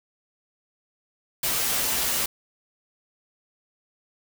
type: noise with comb filter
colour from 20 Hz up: white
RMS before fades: -25 dBFS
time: 1.43-2.26 s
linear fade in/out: 5 ms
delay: 9.9 ms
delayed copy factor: -0.65
effects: none